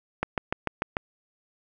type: click train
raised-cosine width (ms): 0.5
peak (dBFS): -10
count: 6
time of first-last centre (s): 0.23-0.969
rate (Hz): 6.77
effects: none